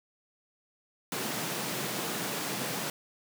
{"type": "high-pass noise", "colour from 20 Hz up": "pink", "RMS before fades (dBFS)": -34, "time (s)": [1.12, 2.9], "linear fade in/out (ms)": 2, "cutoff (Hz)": 130, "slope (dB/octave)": 48, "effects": []}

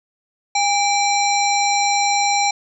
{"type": "harmonic tone with a mistuned harmonic", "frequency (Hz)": 811, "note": "G#5", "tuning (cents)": -41, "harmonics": [1, 3, 5, 7, 9], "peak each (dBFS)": [-17, -22, -24, -25, -27], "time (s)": [0.55, 2.51], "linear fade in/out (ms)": 5, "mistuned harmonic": 3, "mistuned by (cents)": -72, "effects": []}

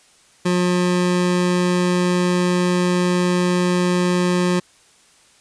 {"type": "tone", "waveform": "25% pulse", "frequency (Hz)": 178.9, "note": "F3", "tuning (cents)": 42, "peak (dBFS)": -12, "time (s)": [0.45, 4.6], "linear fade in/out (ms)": 10, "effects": ["white hiss -53 dBFS RMS until 5.4 s", "resampled to 22050 Hz"]}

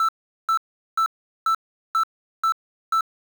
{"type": "tone bursts", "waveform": "triangle", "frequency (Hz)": 1325, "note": "E6", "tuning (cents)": 9, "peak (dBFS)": -15, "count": 7, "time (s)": [0, 3.009], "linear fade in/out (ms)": 2, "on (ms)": 87, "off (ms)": 400, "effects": ["7-bit"]}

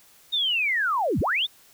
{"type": "linear two-way sweep", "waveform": "sine", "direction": "down then up", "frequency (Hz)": [3729, 57, 3729], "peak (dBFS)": -21, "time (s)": [0.32, 1.47], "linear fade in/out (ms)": 20, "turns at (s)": 1.2, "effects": ["white hiss -55 dBFS RMS until 1.73 s"]}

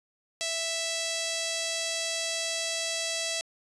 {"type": "tone with notch filter", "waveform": "5% pulse", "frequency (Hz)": 659.3, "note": "E5", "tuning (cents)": 0, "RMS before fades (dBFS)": -31, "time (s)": [0.41, 3.41], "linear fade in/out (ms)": 0, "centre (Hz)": 1400, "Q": 1.6, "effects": ["resampled to 22050 Hz"]}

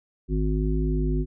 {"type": "harmonic tone with a mistuned harmonic", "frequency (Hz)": 51.7, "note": "G#1", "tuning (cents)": -7, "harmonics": [1, 3, 5, 7], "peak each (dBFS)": [-23, -28, -30, -31], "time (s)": [0.28, 1.26], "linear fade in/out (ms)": 50, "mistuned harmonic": 1, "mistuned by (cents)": 18, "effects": []}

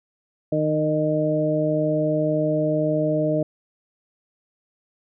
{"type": "harmonic tone with a mistuned harmonic", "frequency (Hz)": 153.5, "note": "D#3", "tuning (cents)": -23, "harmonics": [1, 2, 3, 4], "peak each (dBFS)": [-25, -24, -28, -22], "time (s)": [0.52, 3.43], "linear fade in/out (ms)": 5, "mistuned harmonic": 1, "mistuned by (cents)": 19, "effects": []}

